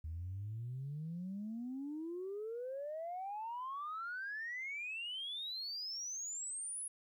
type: exponential sweep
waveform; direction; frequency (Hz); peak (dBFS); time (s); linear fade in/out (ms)
sine; up; 77 to 10600; -39; 0.04-6.88; 5
effects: tanh soft clip ceiling -36 dBFS + 13-bit